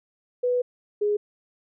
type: tone pair in turn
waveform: sine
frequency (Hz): 493.9 / 415.3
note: B4 / G#4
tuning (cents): 0 / 0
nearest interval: minor third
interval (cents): 300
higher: first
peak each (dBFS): -20 / -20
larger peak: neither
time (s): 0.43-0.62 / 1.01-1.17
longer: first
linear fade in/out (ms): 10
effects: none